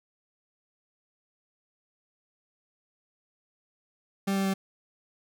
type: tone with pitch steps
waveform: 40% pulse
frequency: 196 / 194.53 / 193.08 Hz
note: G3 / G3 / G3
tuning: 0 / -13 / -26 cents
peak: -24 dBFS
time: 4.27-4.54 s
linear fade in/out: 10 ms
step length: 90 ms
effects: none